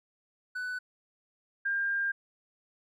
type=tone pair in turn; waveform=triangle / sine; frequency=1494 / 1601.2 Hz; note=F#6 / G6; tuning=+16 / +36 cents; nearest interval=minor second; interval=120 cents; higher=second; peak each=-31 / -27 dBFS; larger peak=second; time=0.55-0.79 / 1.65-2.12 s; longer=second; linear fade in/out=10 ms; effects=none